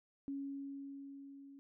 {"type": "tone with level ramp", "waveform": "sine", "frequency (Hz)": 277.2, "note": "C#4", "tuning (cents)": 0, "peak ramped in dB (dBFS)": [-38, -53], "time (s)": [0.28, 1.59], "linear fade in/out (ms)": 0, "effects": []}